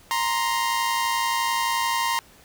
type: tone pair together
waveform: sawtooth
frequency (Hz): 935 / 1046.5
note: A#5 / C6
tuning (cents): +5 / 0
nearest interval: major second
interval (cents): 195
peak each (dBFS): -20 / -22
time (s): 0.11-2.19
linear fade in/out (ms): 0
effects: pink hiss -52 dBFS RMS until 2.44 s